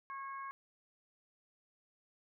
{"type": "harmonic tone", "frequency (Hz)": 546, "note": "C#5", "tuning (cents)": -26, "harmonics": [2, 3, 4], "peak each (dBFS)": [-42, -51, -55], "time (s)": [0.1, 0.51], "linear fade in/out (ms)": 0, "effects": []}